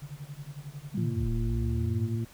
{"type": "tone with tremolo", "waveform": "sine", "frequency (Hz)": 143.5, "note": "D3", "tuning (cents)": -40, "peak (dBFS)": -35, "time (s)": [0.02, 1.28], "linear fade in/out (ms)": 0, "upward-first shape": "sine", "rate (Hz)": 11, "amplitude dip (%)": 95}
{"type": "linear two-way sweep", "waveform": "sine", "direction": "down then up", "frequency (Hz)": [210, 32, 114.3], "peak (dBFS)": -29, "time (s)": [0.94, 2.16], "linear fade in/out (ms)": 10, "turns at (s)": 1.3}
{"type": "harmonic tone", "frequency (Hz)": 114.5, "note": "A#2", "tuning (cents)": -31, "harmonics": [1, 2, 3], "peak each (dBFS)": [-29, -35, -39], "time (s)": [0.97, 2.25], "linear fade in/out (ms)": 10}
{"effects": ["pink hiss -54 dBFS RMS until 2.33 s"]}